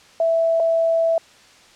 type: tone pair in turn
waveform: sine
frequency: 659.3 / 659.3 Hz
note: E5 / E5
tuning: 0 / 0 cents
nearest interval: unison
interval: 0 cents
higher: neither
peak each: -15 dBFS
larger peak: neither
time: 0.2-0.6 / 0.6-1.18 s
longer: second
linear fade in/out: 2 ms
effects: white hiss -49 dBFS RMS until 1.75 s + low-pass 6000 Hz 12 dB/octave